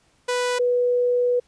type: tone pair in turn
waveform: sawtooth / sine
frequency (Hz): 493.9 / 490.5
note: B4 / B4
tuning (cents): 0 / -12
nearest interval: unison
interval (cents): 12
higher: first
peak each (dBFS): -17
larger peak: neither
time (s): 0.28-0.59 / 0.59-1.4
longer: second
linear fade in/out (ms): 10
effects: pink hiss -62 dBFS RMS until 1.47 s + resampled to 22050 Hz